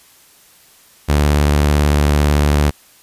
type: tone with vibrato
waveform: sawtooth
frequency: 73.42 Hz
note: D2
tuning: in tune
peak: -7 dBFS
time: 1.08-2.71 s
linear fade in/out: 20 ms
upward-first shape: sine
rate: 18 Hz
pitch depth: 47 cents each way
effects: white hiss -48 dBFS RMS until 3.02 s + resampled to 32000 Hz